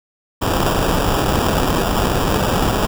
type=noise with sample-and-hold; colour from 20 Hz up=pink; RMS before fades=-17 dBFS; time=0.41-2.87 s; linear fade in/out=20 ms; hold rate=2100 Hz; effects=none